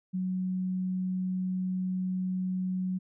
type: tone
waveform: sine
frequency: 185 Hz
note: F#3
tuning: in tune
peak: -28 dBFS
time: 0.13-2.99 s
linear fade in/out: 20 ms
effects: none